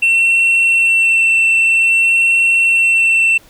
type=tone with vibrato; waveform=sine; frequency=2699 Hz; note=E7; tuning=40 cents sharp; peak=-6 dBFS; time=0.02-3.38 s; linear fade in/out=10 ms; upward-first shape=sine; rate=0.52 Hz; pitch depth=9 cents each way; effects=tanh soft clip ceiling -8 dBFS + pink hiss -46 dBFS RMS until 3.49 s